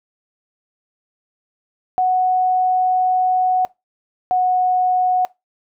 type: tone pair in turn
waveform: sine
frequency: 739 / 734.3 Hz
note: F#5 / F#5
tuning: -2 / -13 cents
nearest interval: unison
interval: 11 cents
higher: first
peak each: -13 dBFS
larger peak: neither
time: 1.98-3.65 / 4.31-5.25 s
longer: first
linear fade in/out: 0 ms
effects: noise-tail reverb RT60 0.2 s tail -22 dB re dry